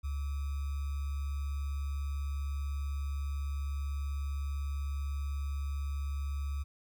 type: tone with sample-and-hold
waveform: sine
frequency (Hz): 70.4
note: C#2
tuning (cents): +27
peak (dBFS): -32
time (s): 0.03-6.64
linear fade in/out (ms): 20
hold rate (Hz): 1225
effects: none